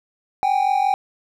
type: tone pair together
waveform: triangle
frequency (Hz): 767.4 / 813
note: G5 / G#5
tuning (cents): -37 / -37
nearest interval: minor second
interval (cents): 100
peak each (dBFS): -17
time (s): 0.43-0.94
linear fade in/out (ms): 0
effects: none